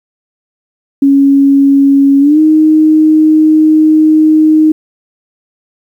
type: tone with pitch glide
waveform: sine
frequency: 277.2 to 311.1 Hz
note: C#4 to D#4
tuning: 0 to 0 cents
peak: -3 dBFS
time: 1.02-4.72 s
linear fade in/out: 5 ms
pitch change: +200 cents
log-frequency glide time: 2.2-2.39 s
effects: 7-bit